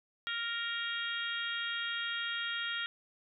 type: harmonic tone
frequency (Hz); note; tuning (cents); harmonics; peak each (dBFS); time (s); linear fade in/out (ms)
466.2; A#4; 0; 3 / 4 / 5 / 6 / 7 / 8; -38 / -40 / -46 / -44 / -39 / -45; 0.27-2.86; 0
effects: none